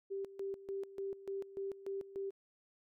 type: tone with tremolo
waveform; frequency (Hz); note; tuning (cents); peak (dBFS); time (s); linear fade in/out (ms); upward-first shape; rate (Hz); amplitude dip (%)
sine; 392; G4; 0; -37; 0.1-2.31; 20; square; 3.4; 80
effects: none